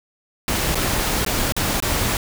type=noise with dropouts; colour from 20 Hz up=pink; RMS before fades=-21 dBFS; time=0.48-2.17 s; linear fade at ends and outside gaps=1 ms; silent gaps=0.747-0.754 / 1.249-1.263 / 1.522-1.565 / 1.802-1.824 s; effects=none

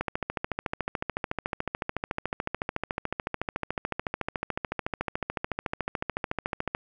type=click train; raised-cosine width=0.5 ms; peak=-13 dBFS; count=94; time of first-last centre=0.01-6.749 s; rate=13.8 Hz; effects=none

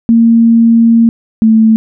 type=tone pair in turn; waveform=sine; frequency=230 / 221.5 Hz; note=A#3 / A3; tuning=-23 / +12 cents; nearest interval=minor second; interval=65 cents; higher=first; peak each=-3 dBFS; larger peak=neither; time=0.09-1.09 / 1.42-1.76 s; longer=first; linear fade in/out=0 ms; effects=none

